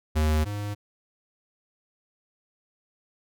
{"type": "tone pair in turn", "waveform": "square", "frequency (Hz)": [77.2, 103.05], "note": ["D#2", "G#2"], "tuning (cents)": [-13, -13], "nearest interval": "perfect fourth", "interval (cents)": 500, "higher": "second", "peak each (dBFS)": [-21, -30], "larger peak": "first", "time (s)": [[0.15, 0.45], [0.45, 0.75]], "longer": "neither", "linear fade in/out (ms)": 20, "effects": []}